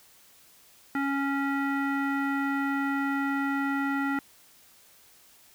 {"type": "tone with low-pass filter", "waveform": "square", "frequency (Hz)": 277.2, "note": "C#4", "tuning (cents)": 0, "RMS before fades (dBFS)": -28, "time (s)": [0.95, 4.19], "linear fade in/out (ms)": 2, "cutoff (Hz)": 1700, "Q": 5.8, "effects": ["white hiss -57 dBFS RMS until 5.54 s"]}